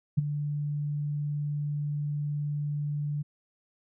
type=tone with ADSR envelope; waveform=sine; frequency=146.83 Hz; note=D3; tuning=in tune; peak=-17 dBFS; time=0.17-3.23 s; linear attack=15 ms; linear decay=17 ms; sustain=-11 dB; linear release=17 ms; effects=none